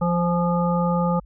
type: harmonic tone with a mistuned harmonic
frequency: 174.3 Hz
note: F3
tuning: 3 cents flat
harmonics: 1 / 3 / 5 / 7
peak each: -20 / -25 / -27 / -28 dBFS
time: 0.01-1.2 s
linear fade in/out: 10 ms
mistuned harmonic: 5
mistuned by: -37 cents
effects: added 50 Hz sine -43 dBFS peak until 1.25 s